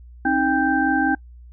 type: tone cluster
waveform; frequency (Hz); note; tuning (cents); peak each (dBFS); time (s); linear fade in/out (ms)
sine; 267.1 / 312.2 / 794 / 1564; C4 / D#4 / G5 / G6; +36 / +6 / +22 / -4; -22; 0.25-1.15; 5
effects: noise-tail reverb RT60 0.1 s tail -25 dB re dry + added 60 Hz sine -40 dBFS peak until 1.52 s